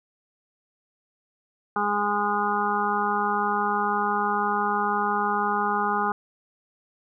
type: harmonic tone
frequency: 206 Hz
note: G#3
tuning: 14 cents flat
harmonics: 1 / 2 / 4 / 5 / 6 / 7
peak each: -32 / -31 / -26 / -30 / -27 / -31 dBFS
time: 1.76-6.12 s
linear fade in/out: 2 ms
effects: none